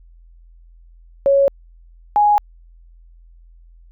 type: tone pair in turn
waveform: sine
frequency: 554.4 / 830.7 Hz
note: C#5 / G#5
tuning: 0 / 0 cents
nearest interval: perfect fifth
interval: 700 cents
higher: second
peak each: -10 dBFS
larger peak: neither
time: 1.26-1.48 / 2.16-2.38 s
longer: neither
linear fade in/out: 0 ms
effects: added 42 Hz sine -43 dBFS peak until 3.91 s